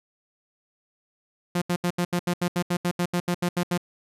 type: tone bursts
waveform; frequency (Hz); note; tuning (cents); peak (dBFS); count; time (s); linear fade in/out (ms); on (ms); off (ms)
sawtooth; 176; F3; +14; -18; 16; 1.55-3.777; 5; 67; 77
effects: resampled to 32000 Hz